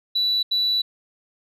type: tone bursts at uneven times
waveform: sine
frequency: 3951 Hz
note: B7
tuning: in tune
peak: -17 dBFS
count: 2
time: 0.15-0.43 / 0.51-0.82 s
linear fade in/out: 10 ms
effects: tanh soft clip ceiling -15 dBFS